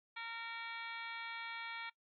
harmonic tone with a mistuned harmonic, 460 Hz, A#4, 23 cents flat, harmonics 2 / 3 / 4 / 5 / 6 / 7 / 8 / 9, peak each -50 / -49 / -50 / -47 / -59 / -54 / -57 / -58 dBFS, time 0.16-1.9 s, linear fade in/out 10 ms, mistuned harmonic 7, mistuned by +54 cents, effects noise-tail reverb RT60 0.1 s tail -21 dB re dry + AAC 48 kbps

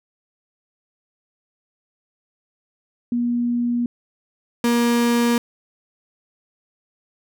sine / 35% pulse tone pair in turn, 240 / 237.1 Hz, B3 / A#3, -49 / +30 cents, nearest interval unison, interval 21 cents, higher first, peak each -18 / -14 dBFS, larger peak second, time 3.12-3.86 / 4.64-5.38 s, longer neither, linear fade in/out 2 ms, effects none

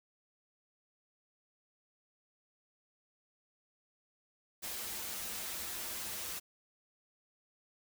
white noise with comb filter, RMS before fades -41 dBFS, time 4.62-6.4 s, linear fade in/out 20 ms, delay 7.2 ms, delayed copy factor -0.7, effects none

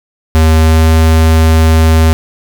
square tone with pitch glide, 79.6 to 80.29 Hz, D#2 to E2, +40 to -45 cents, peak -5 dBFS, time 0.35-2.13 s, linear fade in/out 0 ms, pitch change +15 cents, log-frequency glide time 0.57-0.88 s, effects 7-bit

